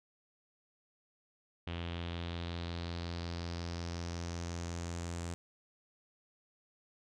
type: tone with low-pass filter sweep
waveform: sawtooth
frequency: 85.5 Hz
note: F2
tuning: 36 cents flat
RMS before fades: -40 dBFS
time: 1.67-5.34 s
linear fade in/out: 0 ms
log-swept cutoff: 3100 to 7800 Hz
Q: 3.5
effects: none